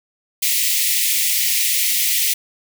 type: high-pass noise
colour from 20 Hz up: white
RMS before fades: -18 dBFS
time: 0.42-2.34 s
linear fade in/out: 10 ms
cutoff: 1900 Hz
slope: 96 dB/octave
effects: none